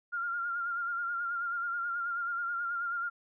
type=tone with vibrato; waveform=sine; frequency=1396.9 Hz; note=F6; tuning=in tune; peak=-31 dBFS; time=0.12-3.1 s; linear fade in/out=20 ms; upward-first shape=sine; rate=9.3 Hz; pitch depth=41 cents each way; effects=none